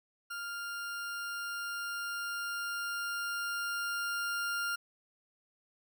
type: tone with level ramp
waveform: 40% pulse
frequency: 1400 Hz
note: F6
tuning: 4 cents sharp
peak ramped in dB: -37 to -31 dBFS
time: 0.3-4.76 s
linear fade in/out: 10 ms
effects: none